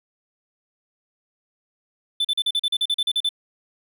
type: tone bursts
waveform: triangle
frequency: 3520 Hz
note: A7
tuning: in tune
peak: -17 dBFS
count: 13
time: 2.2-3.291 s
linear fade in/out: 5 ms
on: 47 ms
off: 40 ms
effects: none